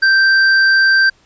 triangle tone with hard clipping, 1566 Hz, G6, 2 cents flat, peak -10 dBFS, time 0.02-1.1 s, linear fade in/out 10 ms, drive 16 dB, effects pink hiss -53 dBFS RMS until 1.25 s + resampled to 16000 Hz

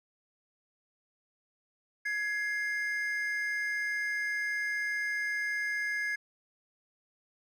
triangle tone pair together, 1672 / 2107 Hz, G#6 / C7, +11 / +12 cents, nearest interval major third, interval 401 cents, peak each -30 / -33 dBFS, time 2.05-6.16 s, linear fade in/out 10 ms, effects none

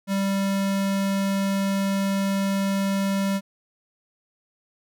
square tone, 196 Hz, G3, in tune, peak -22 dBFS, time 0.07-3.41 s, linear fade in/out 50 ms, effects none

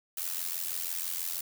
blue noise with amplitude modulation, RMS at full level -31 dBFS, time 0.17-1.41 s, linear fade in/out 5 ms, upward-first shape sine, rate 86.1 Hz, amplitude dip 80%, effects none

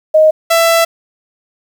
sine / sawtooth tone pair in turn, 624 / 665.6 Hz, D#5 / E5, +5 / +17 cents, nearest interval minor second, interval 112 cents, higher second, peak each -4 dBFS, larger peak neither, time 0.14-0.31 / 0.5-0.85 s, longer second, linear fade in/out 10 ms, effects 7-bit

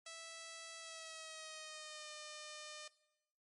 5% pulse tone with pitch glide, 657 to 606 Hz, E5 to D#5, -6 to -46 cents, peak -37 dBFS, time 0.06-2.88 s, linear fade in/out 5 ms, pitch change -140 cents, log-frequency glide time 0.79-2.1 s, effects noise-tail reverb RT60 0.9 s tail -18 dB re dry + MP3 48 kbps

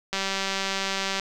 click train, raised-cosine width 0.2 ms, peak -10 dBFS, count 208, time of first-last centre 0.13-1.197 s, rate 194 Hz, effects none

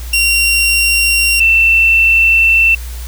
sawtooth / sine tone pair in turn, 2754 / 2682 Hz, F7 / E7, -25 / +29 cents, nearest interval unison, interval 46 cents, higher first, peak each -6 dBFS, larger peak neither, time 0.13-1.4 / 1.4-2.75 s, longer second, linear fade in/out 5 ms, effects added 60 Hz sine -22 dBFS peak until 3.07 s + white hiss -34 dBFS RMS until 3.07 s

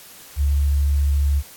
sine tone with vibrato, 71.1 Hz, C#2, 45 cents sharp, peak -15 dBFS, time 0.36-1.43 s, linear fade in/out 50 ms, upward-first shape sine, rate 14 Hz, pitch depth 10 cents each way, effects white hiss -43 dBFS RMS until 1.56 s + AAC 64 kbps

